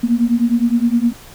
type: beating tone pair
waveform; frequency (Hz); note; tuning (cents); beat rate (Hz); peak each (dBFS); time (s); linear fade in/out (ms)
sine; 231.4 / 241.1; A#3 / B3; -13 / -41; 9.7; -15; 0.03-1.13; 10
effects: pink hiss -40 dBFS RMS until 1.34 s